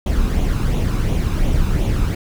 brown noise with flanger, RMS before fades -17 dBFS, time 0.06-2.15 s, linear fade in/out 5 ms, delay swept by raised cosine 0.3 to 0.81 ms, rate 2.8 Hz, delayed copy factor +0.5, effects none

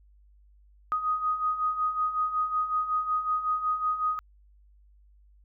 sine beating tone pair, 1244.5 / 1249.9 Hz, D#6 / D#6, 0 / +7 cents, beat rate 5.4 Hz, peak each -32 / -26 dBFS, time 0.92-4.19 s, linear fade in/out 0 ms, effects added 50 Hz sine -55 dBFS peak until 5.44 s

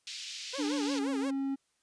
white band-pass noise, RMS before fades -42 dBFS, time 0.07-0.99 s, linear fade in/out 2 ms, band 2500 to 5700 Hz, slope 24 dB/octave
sawtooth tone with vibrato, 473.7 Hz, A#4, 28 cents sharp, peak -33 dBFS, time 0.53-1.31 s, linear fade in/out 10 ms, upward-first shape sine, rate 5.7 Hz, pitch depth 290 cents each way
triangle tone with pitch glide, 293.7 to 272.5 Hz, D4 to C#4, 0 to -29 cents, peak -28 dBFS, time 0.58-1.56 s, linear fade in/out 20 ms, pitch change -129 cents, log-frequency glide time 0.73-1.12 s
effects white hiss -75 dBFS RMS until 1.82 s + resampled to 22050 Hz

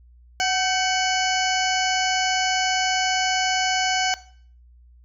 harmonic tone with a mistuned harmonic, 745 Hz, F#5, 12 cents sharp, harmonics 1 / 2 / 3 / 4 / 6 / 7 / 8 / 9, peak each -23 / -26 / -28 / -29 / -31 / -31 / -32 / -33 dBFS, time 0.4-4.14 s, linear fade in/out 0 ms, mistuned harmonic 2, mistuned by +60 cents, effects noise-tail reverb RT60 0.5 s tail -17 dB re dry + added 60 Hz sine -48 dBFS peak until 5.04 s

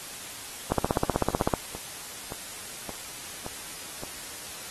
two click trains, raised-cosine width 1 ms, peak -22 / -9 dBFS, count 5 / 14, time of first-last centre 1.75-4.036 / 0.72-1.538 s, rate 1.75 / 15.9 Hz, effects white hiss -40 dBFS RMS until 4.7 s + AAC 32 kbps

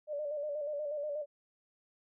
sine tone with vibrato, 590 Hz, D5, 8 cents sharp, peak -34 dBFS, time 0.07-1.26 s, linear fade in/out 50 ms, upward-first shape square, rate 8.3 Hz, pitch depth 47 cents each way, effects none

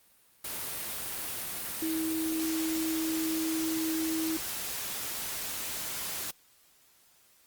sine tone in noise, 321.2 Hz, E4, 45 cents flat, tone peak -29 dBFS, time 1.82-4.37 s, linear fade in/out 5 ms, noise white, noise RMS -36 dBFS, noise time 0.44-6.31 s, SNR +4 dB, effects white hiss -63 dBFS RMS until 7.46 s + Opus 32 kbps

